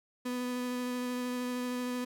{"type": "tone with vibrato", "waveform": "35% pulse", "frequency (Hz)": 248.2, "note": "B3", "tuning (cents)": 9, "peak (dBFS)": -31, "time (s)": [0.25, 2.05], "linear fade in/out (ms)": 10, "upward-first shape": "sine", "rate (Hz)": 13, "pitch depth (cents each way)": 10, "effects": []}